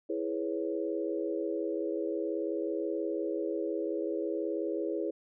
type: chord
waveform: sine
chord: C# minor seventh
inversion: first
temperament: equal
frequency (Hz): 329.6 / 415.3 / 493.9 / 554.4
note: E4 / G#4 / B4 / C#5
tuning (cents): 0 / 0 / 0 / 0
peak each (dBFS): -34 / -35 / -38 / -38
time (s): 0.09-5.11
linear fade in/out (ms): 10
effects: none